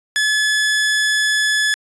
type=tone; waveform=sawtooth; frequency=1715 Hz; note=A6; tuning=45 cents flat; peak=-11 dBFS; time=0.16-1.74 s; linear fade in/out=0 ms; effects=resampled to 22050 Hz